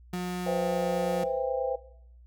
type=tone; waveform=35% pulse; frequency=179.7 Hz; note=F3; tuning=50 cents sharp; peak=-28 dBFS; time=0.13-1.24 s; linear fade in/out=5 ms
type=chord; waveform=sine; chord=C major seventh; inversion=third; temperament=equal with one note detuned; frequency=493.9 / 523.3 / 659.3 / 798.2 Hz; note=B4 / C5 / E5 / G5; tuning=0 / 0 / 0 / +31 cents; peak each=-32 / -29 / -35 / -35 dBFS; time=0.46-1.76 s; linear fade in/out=10 ms
effects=noise-tail reverb RT60 0.7 s tail -19 dB re dry + added 60 Hz sine -50 dBFS peak until 2.26 s